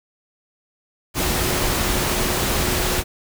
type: tone in noise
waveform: sine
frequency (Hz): 362.2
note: F#4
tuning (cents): -37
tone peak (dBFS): -30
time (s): 1.14-3.04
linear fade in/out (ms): 50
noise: pink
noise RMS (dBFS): -21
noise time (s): 1.14-3.04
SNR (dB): -12
effects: none